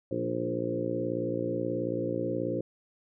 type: harmonic tone with a mistuned harmonic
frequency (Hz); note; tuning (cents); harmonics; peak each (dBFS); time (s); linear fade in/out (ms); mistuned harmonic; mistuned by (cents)
58.5; A#1; +7; 2 / 3 / 4 / 5 / 6 / 7 / 8 / 9; -38 / -39 / -40 / -35 / -35 / -39 / -38 / -34; 0.11-2.61; 5; 5; +23
effects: none